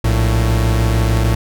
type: tone pair together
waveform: 45% pulse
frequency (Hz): 58.69 / 110.8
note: A#1 / A2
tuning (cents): +12 / +13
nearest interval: major seventh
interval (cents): 1101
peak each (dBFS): -15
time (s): 0.04-1.35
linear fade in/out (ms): 5
effects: none